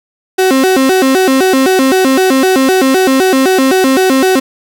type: tone with vibrato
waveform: 35% pulse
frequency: 315.9 Hz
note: D#4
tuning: 26 cents sharp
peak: -5 dBFS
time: 0.38-4.4 s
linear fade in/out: 10 ms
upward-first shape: square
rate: 3.9 Hz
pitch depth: 300 cents each way
effects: none